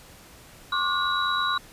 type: tone cluster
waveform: sine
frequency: 1076 / 1165 / 1440 / 3902 Hz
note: C6 / D6 / F#6 / B7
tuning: +48 / -14 / -47 / -22 cents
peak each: -28 dBFS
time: 0.72-1.58 s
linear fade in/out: 5 ms
effects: pink hiss -49 dBFS RMS until 1.72 s + resampled to 32000 Hz